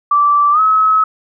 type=tone with pitch glide; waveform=sine; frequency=1165 to 1285.2 Hz; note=D6 to E6; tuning=-14 to -44 cents; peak=-8 dBFS; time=0.11-1.04 s; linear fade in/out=5 ms; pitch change=+170 cents; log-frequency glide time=0.52-0.6 s; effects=none